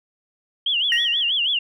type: tone with vibrato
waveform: sine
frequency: 3089 Hz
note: G7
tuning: 26 cents flat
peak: -18 dBFS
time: 0.66-1.59 s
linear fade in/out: 5 ms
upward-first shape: sine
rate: 6.2 Hz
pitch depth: 190 cents each way
type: tone with exponential decay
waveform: triangle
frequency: 1885 Hz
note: A#6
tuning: 19 cents sharp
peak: -15 dBFS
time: 0.92-1.34 s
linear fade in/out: 1 ms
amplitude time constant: 91 ms
effects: none